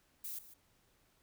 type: noise with echo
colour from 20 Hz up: violet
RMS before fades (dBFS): -43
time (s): 0.24-0.39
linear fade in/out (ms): 5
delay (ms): 150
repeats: 1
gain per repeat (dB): -14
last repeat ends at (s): 0.54
effects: pink hiss -72 dBFS RMS until 1.22 s